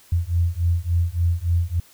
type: beating tone pair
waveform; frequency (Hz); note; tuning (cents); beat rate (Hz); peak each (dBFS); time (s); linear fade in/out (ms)
sine; 84.1 / 87.6; E2 / F2; +35 / +6; 3.5; -21; 0.12-1.8; 5
effects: white hiss -52 dBFS RMS until 1.93 s